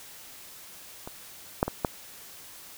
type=clicks; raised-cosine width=1 ms; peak=-23 / -7 / -15 / -9 dBFS; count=4; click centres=1.075 / 1.629 / 1.68 / 1.848 s; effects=white hiss -47 dBFS RMS until 2.77 s